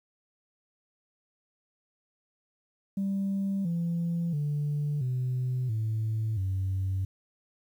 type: tone with pitch steps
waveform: sine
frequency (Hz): 196 / 169.65 / 146.83 / 127.09 / 110 / 95.21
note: G3 / F3 / D3 / C3 / A2 / G2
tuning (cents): 0 / -50 / 0 / -50 / 0 / -50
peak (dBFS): -25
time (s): 2.97-7.05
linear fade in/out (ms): 5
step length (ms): 680
effects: tanh soft clip ceiling -24 dBFS + 10-bit